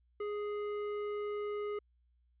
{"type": "tone with hard clipping", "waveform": "triangle", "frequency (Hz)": 415.3, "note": "G#4", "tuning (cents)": 0, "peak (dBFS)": -37, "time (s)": [0.2, 1.79], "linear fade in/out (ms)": 5, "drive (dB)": 14, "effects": ["added 60 Hz sine -68 dBFS peak until 2.4 s", "resampled to 8000 Hz"]}